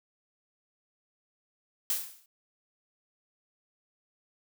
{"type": "noise with exponential decay", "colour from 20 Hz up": "blue", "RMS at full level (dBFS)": -26, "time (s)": [1.9, 2.26], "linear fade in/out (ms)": 2, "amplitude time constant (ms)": 77, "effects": []}